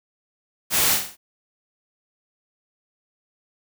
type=noise with echo; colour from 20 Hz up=white; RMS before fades=-20 dBFS; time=0.7-0.99 s; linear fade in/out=50 ms; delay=45 ms; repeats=4; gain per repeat=-6 dB; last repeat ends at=1.17 s; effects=none